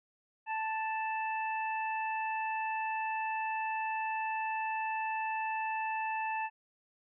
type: harmonic tone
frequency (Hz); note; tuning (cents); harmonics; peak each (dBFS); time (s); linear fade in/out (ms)
880; A5; 0; 1 / 2 / 3; -33 / -41 / -40; 0.46-6.5; 50
effects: none